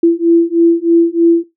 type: beating tone pair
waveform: sine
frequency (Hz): 334.7 / 337.9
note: E4 / E4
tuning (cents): +26 / +43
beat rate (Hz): 3.2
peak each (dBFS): -10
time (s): 0.03-1.44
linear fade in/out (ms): 5
effects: noise-tail reverb RT60 0.2 s tail -17 dB re dry